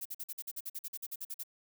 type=noise bursts; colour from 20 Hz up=violet; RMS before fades=-40 dBFS; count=16; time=0.01-1.435 s; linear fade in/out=10 ms; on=45 ms; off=47 ms; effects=none